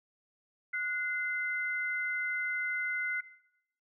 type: tone pair together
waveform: sine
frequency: 1462.5 / 2065 Hz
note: F#6 / C7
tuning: -21 / -23 cents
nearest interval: tritone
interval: 598 cents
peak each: -35 / -33 dBFS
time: 0.73-3.21 s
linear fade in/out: 10 ms
effects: noise-tail reverb RT60 0.8 s tail -17 dB re dry